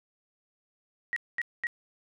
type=tone bursts; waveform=sine; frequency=1900 Hz; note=A#6; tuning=33 cents sharp; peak=-27 dBFS; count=3; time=1.13-1.669 s; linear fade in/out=0 ms; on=33 ms; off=220 ms; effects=none